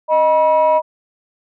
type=tone pair together; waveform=sine; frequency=622.3 / 967.7 Hz; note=D#5 / B5; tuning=0 / -36 cents; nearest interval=minor sixth; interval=764 cents; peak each=-11 / -12 dBFS; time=0.08-0.82 s; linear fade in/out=50 ms; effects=tanh soft clip ceiling -6 dBFS